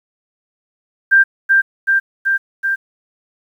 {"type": "tone with echo", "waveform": "sine", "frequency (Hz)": 1583, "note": "G6", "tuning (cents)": 17, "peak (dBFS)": -6, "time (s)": [1.11, 1.24], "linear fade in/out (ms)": 20, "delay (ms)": 380, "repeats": 4, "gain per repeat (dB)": -2, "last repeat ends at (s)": 2.76, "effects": ["8-bit"]}